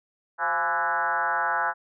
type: tone with frequency modulation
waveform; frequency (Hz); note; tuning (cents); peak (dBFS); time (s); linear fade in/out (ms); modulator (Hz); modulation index
sine; 1165; D6; -14; -22; 0.38-1.74; 50; 159; 2.9
effects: none